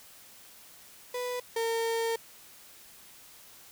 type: tone pair in turn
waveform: 35% pulse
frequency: 494.4 / 456.8 Hz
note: B4 / A#4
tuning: +2 / -35 cents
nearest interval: minor second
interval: 137 cents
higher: first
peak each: -30 / -26 dBFS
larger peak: second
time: 1.14-1.4 / 1.56-2.16 s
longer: second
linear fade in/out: 5 ms
effects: white hiss -53 dBFS RMS until 3.71 s